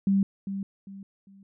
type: tone with echo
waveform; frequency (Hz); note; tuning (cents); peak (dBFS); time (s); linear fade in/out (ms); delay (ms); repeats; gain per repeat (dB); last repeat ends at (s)
sine; 196; G3; 0; -19; 0.07-0.23; 2; 400; 3; -10; 1.43
effects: none